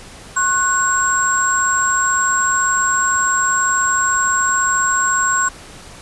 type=tone cluster; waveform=sine; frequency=1082 / 1484 / 7570 Hz; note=C#6 / F#6 / A#8; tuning=-42 / +5 / +26 cents; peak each=-18 dBFS; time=0.36-5.49 s; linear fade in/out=10 ms; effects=pink hiss -38 dBFS RMS until 6.01 s + resampled to 24000 Hz